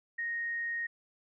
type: tone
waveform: sine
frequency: 1864.7 Hz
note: A#6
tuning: in tune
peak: -32 dBFS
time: 0.18-0.87 s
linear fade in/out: 10 ms
effects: none